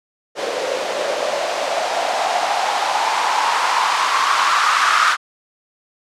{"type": "noise with band-pass filter sweep", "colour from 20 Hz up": "blue", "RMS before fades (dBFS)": -18, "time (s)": [0.35, 5.17], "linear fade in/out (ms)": 50, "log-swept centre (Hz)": [490, 1300], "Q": 4.9, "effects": ["low-pass 6000 Hz 12 dB/octave"]}